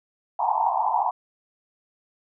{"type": "band-pass noise", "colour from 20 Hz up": "white", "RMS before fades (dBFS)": -23, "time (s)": [0.39, 1.11], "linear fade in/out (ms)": 5, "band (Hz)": [710, 1000], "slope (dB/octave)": 96, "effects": []}